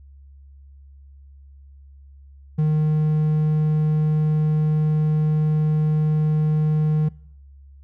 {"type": "tone", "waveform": "triangle", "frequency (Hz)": 153.6, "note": "D#3", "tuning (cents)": -22, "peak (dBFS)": -14, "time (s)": [2.58, 7.09], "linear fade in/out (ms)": 10, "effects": ["noise-tail reverb RT60 0.7 s tail -24 dB re dry", "added 69 Hz sine -43 dBFS peak until 7.83 s"]}